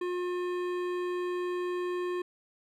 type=tone with hard clipping; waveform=sine; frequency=357.6 Hz; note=F4; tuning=41 cents sharp; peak=-32 dBFS; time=0.01-2.22 s; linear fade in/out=5 ms; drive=14 dB; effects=none